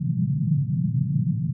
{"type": "band-pass noise", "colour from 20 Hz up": "white", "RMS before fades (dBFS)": -23, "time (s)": [0, 1.53], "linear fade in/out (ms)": 20, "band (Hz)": [120, 180], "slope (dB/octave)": 48, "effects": []}